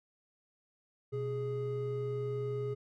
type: tone pair together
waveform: triangle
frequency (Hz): 125.3 / 415.9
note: B2 / G#4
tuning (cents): +25 / +2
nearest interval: octave + major sixth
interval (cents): 2077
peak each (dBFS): -35 / -33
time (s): 1.12-2.75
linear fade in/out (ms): 20
effects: none